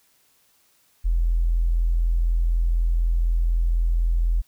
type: tone with tanh clipping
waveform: triangle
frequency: 42.02 Hz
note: E1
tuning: 34 cents sharp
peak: -17 dBFS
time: 1.04-4.42 s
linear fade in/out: 20 ms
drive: 3 dB
effects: white hiss -62 dBFS RMS until 4.47 s